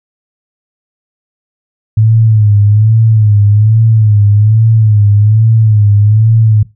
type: tone with vibrato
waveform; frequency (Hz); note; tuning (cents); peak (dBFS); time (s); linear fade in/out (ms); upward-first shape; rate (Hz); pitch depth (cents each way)
sine; 107.4; A2; -41; -4; 1.97-6.63; 5; sine; 1.2; 81
effects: noise-tail reverb RT60 0.2 s tail -17 dB re dry